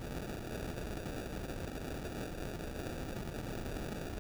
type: noise with sample-and-hold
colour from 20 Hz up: pink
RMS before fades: -41 dBFS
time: 0-4.19 s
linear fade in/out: 0 ms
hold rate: 1050 Hz
effects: none